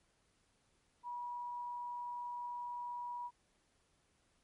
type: tone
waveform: sine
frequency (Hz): 968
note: B5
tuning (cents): -35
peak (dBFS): -40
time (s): 1.03-3.31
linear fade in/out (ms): 50
effects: pink hiss -75 dBFS RMS until 4.43 s + MP3 48 kbps